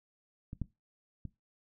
clicks, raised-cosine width 5 ms, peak -29 / -22 / -29 dBFS, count 3, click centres 0.531 / 0.617 / 1.253 s, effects noise-tail reverb RT60 0.2 s tail -18 dB re dry

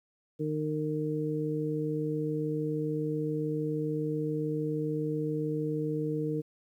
harmonic tone, 153 Hz, D#3, 29 cents flat, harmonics 1 / 2 / 3, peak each -33 / -33 / -33 dBFS, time 0.39-6.42 s, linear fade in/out 20 ms, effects 11-bit

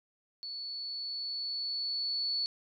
sine tone with level ramp, 4435 Hz, C#8, in tune, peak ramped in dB -38 to -29 dBFS, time 0.43-2.46 s, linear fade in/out 0 ms, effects none

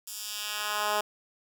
10% pulse tone with high-pass filter sweep, 209.4 Hz, G#3, 15 cents sharp, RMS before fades -32 dBFS, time 0.07-1.01 s, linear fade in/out 5 ms, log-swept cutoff 7600 to 590 Hz, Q 0.92, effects none

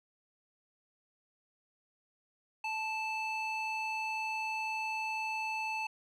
square tone with band-pass filter, 878 Hz, A5, 4 cents flat, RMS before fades -36 dBFS, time 2.64-5.87 s, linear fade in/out 5 ms, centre 2000 Hz, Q 7, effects none

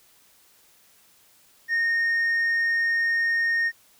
sine tone with tanh clipping, 1845 Hz, A#6, 18 cents flat, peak -21 dBFS, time 1.68-3.72 s, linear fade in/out 50 ms, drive 2 dB, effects white hiss -58 dBFS RMS until 3.99 s

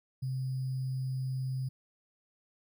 sine tone with sample-and-hold, 130.81 Hz, C3, in tune, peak -31 dBFS, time 0.22-1.69 s, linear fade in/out 10 ms, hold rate 4900 Hz, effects none

